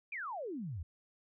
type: exponential sweep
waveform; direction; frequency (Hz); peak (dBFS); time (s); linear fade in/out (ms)
sine; down; 2500 to 73.42; -38; 0.12-0.83; 5
effects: none